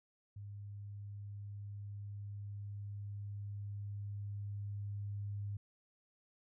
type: tone with level ramp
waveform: sine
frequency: 101.7 Hz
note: G#2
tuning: 36 cents flat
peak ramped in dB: -45 to -38 dBFS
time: 0.36-5.57 s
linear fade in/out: 5 ms
effects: none